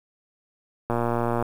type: click train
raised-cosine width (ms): 1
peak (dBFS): -11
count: 63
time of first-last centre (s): 0.9-1.425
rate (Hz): 118
effects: 7-bit